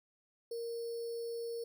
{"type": "tone with sample-and-hold", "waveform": "sine", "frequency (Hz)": 466.2, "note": "A#4", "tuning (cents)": 0, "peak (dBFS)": -37, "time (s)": [0.51, 1.64], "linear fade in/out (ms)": 5, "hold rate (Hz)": 4900, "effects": []}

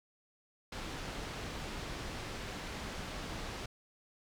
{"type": "low-pass noise", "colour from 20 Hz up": "pink", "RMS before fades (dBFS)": -42, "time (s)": [0.72, 3.66], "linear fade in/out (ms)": 5, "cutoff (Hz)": 5400, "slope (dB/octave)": 12, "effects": []}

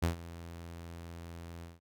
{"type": "tone with ADSR envelope", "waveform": "sawtooth", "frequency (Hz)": 84.5, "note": "E2", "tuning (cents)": 43, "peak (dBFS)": -22, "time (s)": [0.02, 1.8], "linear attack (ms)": 14, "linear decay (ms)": 120, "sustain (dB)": -18, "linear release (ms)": 170, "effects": []}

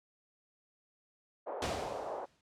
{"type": "band-pass noise", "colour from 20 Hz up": "white", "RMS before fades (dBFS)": -40, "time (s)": [1.46, 2.26], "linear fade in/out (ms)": 20, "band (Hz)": [450, 800], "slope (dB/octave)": 24}
{"type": "noise with exponential decay", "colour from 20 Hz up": "pink", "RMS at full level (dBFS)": -34, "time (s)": [1.62, 2.41], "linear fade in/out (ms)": 2, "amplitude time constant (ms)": 170}
{"effects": ["high-pass 60 Hz 12 dB/octave", "low-pass 7000 Hz 12 dB/octave"]}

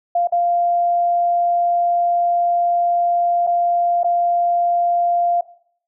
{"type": "tone with dropouts", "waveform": "sine", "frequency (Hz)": 696, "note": "F5", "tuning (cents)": -6, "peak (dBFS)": -14, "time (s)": [0.15, 5.41], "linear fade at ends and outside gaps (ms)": 5, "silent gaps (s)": [[0.273, 0.322], [3.468, 3.472], [4.033, 4.043]], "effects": ["noise-tail reverb RT60 0.6 s tail -18 dB re dry"]}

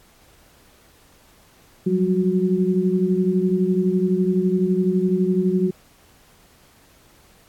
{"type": "tone cluster", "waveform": "sine", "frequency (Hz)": [180.2, 192.1, 367.8], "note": ["F#3", "G3", "F#4"], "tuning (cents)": [-45, -35, -10], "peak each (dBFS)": -21, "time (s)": [1.86, 5.71], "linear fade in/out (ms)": 10, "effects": ["pink hiss -54 dBFS RMS until 7.48 s", "AAC 64 kbps"]}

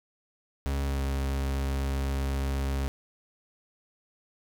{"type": "tone with pitch glide", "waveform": "40% pulse", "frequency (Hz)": [69.3, 68.07], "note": ["C#2", "C#2"], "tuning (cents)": [0, -31], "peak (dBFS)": -26, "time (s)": [0.66, 2.88], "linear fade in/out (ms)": 0, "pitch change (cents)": -31, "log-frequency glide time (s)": [0.83, 1.04], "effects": []}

